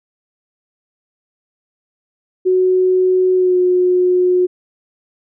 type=tone with pitch glide; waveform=sine; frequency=369.9 to 362.5 Hz; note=F#4 to F#4; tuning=0 to -35 cents; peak=-10 dBFS; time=2.45-4.47 s; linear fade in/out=20 ms; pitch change=-35 cents; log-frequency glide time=3.35-3.57 s; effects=none